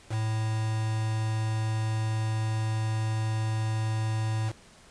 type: tone with quantisation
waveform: triangle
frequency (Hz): 110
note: A2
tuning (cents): 0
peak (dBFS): -24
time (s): 0.09-4.53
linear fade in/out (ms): 50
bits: 6
effects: pink hiss -54 dBFS RMS until 4.9 s + resampled to 22050 Hz